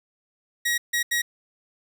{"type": "tone bursts at uneven times", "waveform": "sawtooth", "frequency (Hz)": 1900, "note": "A#6", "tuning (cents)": 33, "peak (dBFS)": -18, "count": 3, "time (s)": [[0.65, 0.78], [0.93, 1.03], [1.11, 1.22]], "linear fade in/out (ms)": 10, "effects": []}